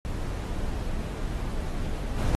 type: noise with level steps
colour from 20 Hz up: brown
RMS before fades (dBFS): -30 / -24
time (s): 0.05-2.35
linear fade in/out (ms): 0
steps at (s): 2.17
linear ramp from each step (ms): 20
effects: AAC 32 kbps